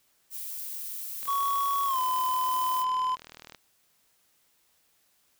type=noise; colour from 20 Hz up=violet; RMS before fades=-37 dBFS; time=0.3-2.85 s; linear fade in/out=50 ms
type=click train; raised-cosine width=0.2 ms; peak=-27 dBFS; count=93; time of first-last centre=1.23-3.547 s; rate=39.7 Hz
type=tone with pitch glide; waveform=triangle; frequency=1117 to 1018.4 Hz; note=C#6 to C6; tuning=+13 to -47 cents; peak=-23 dBFS; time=1.27-3.16 s; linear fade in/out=20 ms; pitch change=-160 cents; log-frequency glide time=1.86-1.99 s
effects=white hiss -68 dBFS RMS until 5.39 s